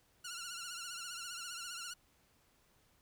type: tone with vibrato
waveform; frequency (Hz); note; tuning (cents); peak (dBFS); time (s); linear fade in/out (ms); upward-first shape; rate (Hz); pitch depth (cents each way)
10% pulse; 1408; F6; +14; -34; 0.24-1.94; 10; triangle; 15; 93
effects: pink hiss -71 dBFS RMS until 3.01 s